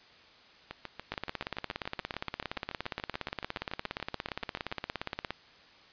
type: two click trains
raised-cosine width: 0.3 ms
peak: -17 / -22 dBFS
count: 73 / 29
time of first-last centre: 1.12-5.306 / 0.71-4.716 s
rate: 17.2 / 6.99 Hz
effects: white hiss -57 dBFS RMS until 5.92 s + resampled to 11025 Hz